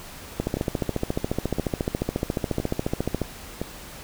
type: two click trains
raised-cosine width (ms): 2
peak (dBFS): -13 / -10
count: 4 / 41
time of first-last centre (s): 0.57-3.616 / 0.4-3.217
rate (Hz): 0.985 / 14.2
effects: pink hiss -41 dBFS RMS until 4.03 s

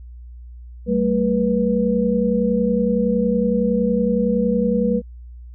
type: tone cluster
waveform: sine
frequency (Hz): 192.9 / 223.7 / 486.4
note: G3 / A3 / B4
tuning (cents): -28 / +29 / -26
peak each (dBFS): -20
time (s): 0.86-5.02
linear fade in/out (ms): 50
effects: added 60 Hz sine -35 dBFS peak until 5.54 s

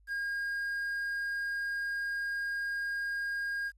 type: tone with quantisation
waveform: triangle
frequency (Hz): 1623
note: G#6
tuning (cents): -40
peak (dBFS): -30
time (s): 0.07-3.72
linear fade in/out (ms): 50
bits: 10
effects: added 50 Hz sine -60 dBFS peak until 3.77 s + resampled to 32000 Hz

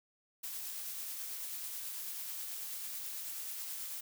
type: noise with tremolo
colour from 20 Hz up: blue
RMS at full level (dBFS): -41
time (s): 0.43-4.01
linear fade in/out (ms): 10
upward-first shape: triangle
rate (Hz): 9.2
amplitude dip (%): 25
effects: none

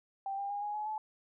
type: tone with pitch steps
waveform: sine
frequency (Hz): 784 / 799.1 / 814.5 / 830.1 / 846.1 / 862.4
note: G5 / G5 / G#5 / G#5 / G#5 / A5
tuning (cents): 0 / +33 / -34 / -1 / +32 / -35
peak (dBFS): -34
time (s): 0.26-0.98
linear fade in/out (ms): 2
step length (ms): 120
effects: none

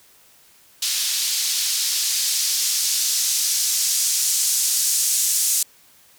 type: noise with band-pass filter sweep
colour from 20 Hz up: blue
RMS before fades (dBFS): -21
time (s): 0.82-5.63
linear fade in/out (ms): 5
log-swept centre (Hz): 4200 to 7100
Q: 1.3
effects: white hiss -53 dBFS RMS until 6.18 s

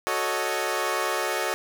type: chord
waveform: 15% pulse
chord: D# half-diminished seventh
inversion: first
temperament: equal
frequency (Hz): 370 / 440 / 554.4 / 622.3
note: F#4 / A4 / C#5 / D#5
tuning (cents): 0 / 0 / 0 / 0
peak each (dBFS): -24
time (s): 0.07-1.54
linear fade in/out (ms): 0
effects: none

